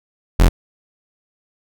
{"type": "tone", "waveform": "40% pulse", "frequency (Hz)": 44.04, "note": "F1", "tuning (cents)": 15, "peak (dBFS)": -7, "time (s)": [0.39, 0.49], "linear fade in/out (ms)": 10, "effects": []}